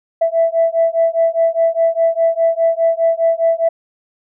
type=beating tone pair; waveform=sine; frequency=659.3 / 664.2 Hz; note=E5 / E5; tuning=0 / +13 cents; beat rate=4.9 Hz; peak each=-14 dBFS; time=0.21-3.69 s; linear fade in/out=10 ms; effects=tanh soft clip ceiling -5 dBFS